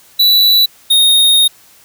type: tone pair in turn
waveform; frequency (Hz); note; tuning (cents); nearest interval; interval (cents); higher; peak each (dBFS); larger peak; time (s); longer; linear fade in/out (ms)
square; 3951 / 3711; B7 / A#7; 0 / -9; minor second; 109; first; -7; neither; 0.19-0.66 / 0.9-1.48; second; 10
effects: white hiss -45 dBFS RMS until 1.84 s